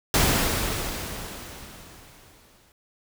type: noise with exponential decay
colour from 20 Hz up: pink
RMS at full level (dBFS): -19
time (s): 0.14-2.72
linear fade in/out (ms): 1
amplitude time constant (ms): 560
effects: none